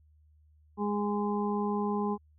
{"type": "harmonic tone", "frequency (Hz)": 206.2, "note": "G#3", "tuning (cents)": -12, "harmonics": [1, 2, 4, 5], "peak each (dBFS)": [-30, -33, -36, -37], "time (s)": [0.77, 2.18], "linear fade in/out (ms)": 50, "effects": ["added 76 Hz sine -59 dBFS peak until 2.38 s"]}